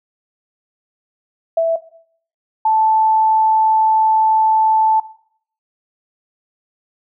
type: tone pair in turn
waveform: sine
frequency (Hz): 659.3 / 877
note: E5 / A5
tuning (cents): 0 / -6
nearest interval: perfect fourth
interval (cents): 494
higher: second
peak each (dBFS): -11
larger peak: neither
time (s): 1.57-1.76 / 2.65-5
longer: second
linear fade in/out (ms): 5
effects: noise-tail reverb RT60 0.6 s tail -17 dB re dry